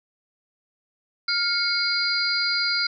sine tone cluster, 1404 / 2188 / 4158 / 4788 Hz, F6 / C#7 / C8 / D8, +9 / -23 / -12 / +33 cents, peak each -27 / -29 / -27 / -24 dBFS, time 1.28-2.87 s, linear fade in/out 5 ms, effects none

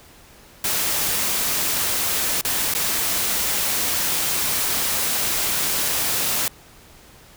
white noise with dropouts, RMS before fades -22 dBFS, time 0.64-6.48 s, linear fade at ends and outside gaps 2 ms, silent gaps 2.412-2.449 / 2.739-2.749 s, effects pink hiss -48 dBFS RMS until 7.36 s

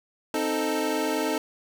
25% pulse chord, A diminished, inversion first, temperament equal, 261.6 / 311.1 / 440 Hz, C4 / Eb4 / A4, 0 / 0 / 0 cents, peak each -27 / -24 / -25 dBFS, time 0.34-1.38 s, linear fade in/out 2 ms, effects none

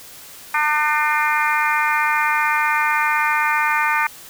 harmonic tone, 301.3 Hz, D4, 44 cents sharp, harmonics 3 / 4 / 5 / 6 / 7 / 8, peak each -21 / -22 / -23 / -24 / -24 / -25 dBFS, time 0.54-4.07 s, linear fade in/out 5 ms, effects white hiss -40 dBFS RMS until 4.29 s

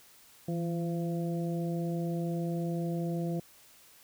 harmonic tone with a mistuned harmonic, 170.9 Hz, F3, 37 cents flat, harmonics 1 / 2 / 3 / 4, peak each -31 / -37 / -41 / -43 dBFS, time 0.48-3.4 s, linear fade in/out 5 ms, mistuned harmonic 1, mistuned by -41 cents, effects white hiss -58 dBFS RMS until 4.03 s

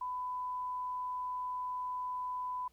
sine tone, 1000 Hz, B5, 21 cents sharp, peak -35 dBFS, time 0.01-2.68 s, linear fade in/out 5 ms, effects added 60 Hz sine -68 dBFS peak until 2.72 s + pink hiss -72 dBFS RMS until 2.72 s

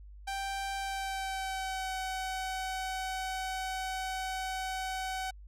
sawtooth tone with pitch glide, 784 to 755.1 Hz, G5 to F#5, 0 to +35 cents, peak -30 dBFS, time 0.27-5.31 s, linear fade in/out 10 ms, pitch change -65 cents, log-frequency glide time 0.76-1.95 s, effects added 50 Hz sine -47 dBFS peak until 5.47 s + low-pass 11000 Hz 12 dB/octave

